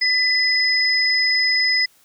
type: tone pair together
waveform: sine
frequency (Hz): 2004 / 5064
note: B6 / D#8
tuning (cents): +25 / +30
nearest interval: octave + major third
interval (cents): 1605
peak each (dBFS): -18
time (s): 0.01-1.86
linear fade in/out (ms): 10
effects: white hiss -56 dBFS RMS until 2.04 s